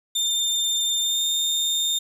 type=tone with pitch glide; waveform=30% pulse; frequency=3606 to 3639 Hz; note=A7 to A#7; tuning=+42 to -42 cents; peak=-18 dBFS; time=0.15-1.99 s; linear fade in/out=10 ms; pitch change=+16 cents; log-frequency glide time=1.02-1.21 s; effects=none